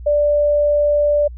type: tone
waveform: sine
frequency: 587.3 Hz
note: D5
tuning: in tune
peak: -12 dBFS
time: 0.06-1.28 s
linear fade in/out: 10 ms
effects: added 60 Hz sine -30 dBFS peak until 1.37 s